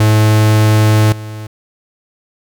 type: tone with level steps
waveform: 45% pulse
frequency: 107.6 Hz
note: A2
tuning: 38 cents flat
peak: -7 / -24 dBFS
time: 0-1.47 s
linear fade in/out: 5 ms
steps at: 1.12 s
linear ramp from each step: 5 ms
effects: none